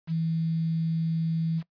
sine tone with quantisation, 163 Hz, E3, 19 cents flat, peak -24 dBFS, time 0.07-1.63 s, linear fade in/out 50 ms, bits 8, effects noise-tail reverb RT60 0.1 s tail -20 dB re dry + resampled to 11025 Hz

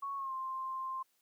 sine tone with pitch glide, 1108.7 to 1051.3 Hz, C#6 to C6, 0 to +8 cents, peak -36 dBFS, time 0.02-1.03 s, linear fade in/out 10 ms, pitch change -92 cents, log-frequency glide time 0.16-0.33 s, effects white hiss -75 dBFS RMS until 1.21 s + high-pass 200 Hz 12 dB/octave

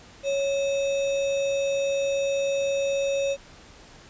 sine tone with sample-and-hold, 554.4 Hz, C#5, in tune, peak -22 dBFS, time 0.23-3.37 s, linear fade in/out 50 ms, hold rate 3150 Hz, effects pink hiss -49 dBFS RMS until 4.09 s + resampled to 16000 Hz

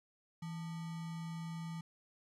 sine tone with sample-and-hold, 164.81 Hz, E3, in tune, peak -40 dBFS, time 0.42-1.81 s, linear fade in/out 5 ms, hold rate 1050 Hz, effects low-pass 9000 Hz 12 dB/octave

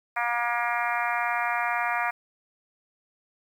harmonic tone, 238 Hz, A#3, 36 cents sharp, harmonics 3 / 4 / 5 / 6 / 7 / 8 / 9 / 10, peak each -30 / -31 / -32 / -33 / -33 / -34 / -35 / -35 dBFS, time 0.16-2.11 s, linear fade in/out 10 ms, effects 9-bit

